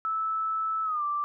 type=tone with pitch glide; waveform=sine; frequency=1310 to 1173.8 Hz; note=E6 to D6; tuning=-11 to -1 cents; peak=-26 dBFS; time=0.05-1.24 s; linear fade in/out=0 ms; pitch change=-190 cents; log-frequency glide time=0.84-1.03 s; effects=none